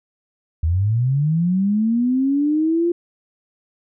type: linear sweep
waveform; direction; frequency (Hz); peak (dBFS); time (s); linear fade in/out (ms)
sine; up; 76 to 349.4; -15; 0.63-2.92; 5
effects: none